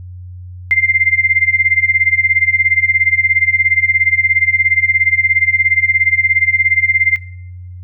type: tone with tremolo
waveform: sine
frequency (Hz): 2093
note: C7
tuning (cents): 0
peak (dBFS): -6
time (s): 0.71-7.16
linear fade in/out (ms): 0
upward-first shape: sine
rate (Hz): 17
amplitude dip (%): 80
effects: noise-tail reverb RT60 0.9 s tail -23 dB re dry + added 90 Hz sine -28 dBFS peak until 7.83 s